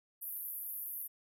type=band-pass noise; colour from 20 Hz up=pink; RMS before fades=-42 dBFS; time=0.21-1.08 s; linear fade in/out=20 ms; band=11000 to 15000 Hz; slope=96 dB/octave; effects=none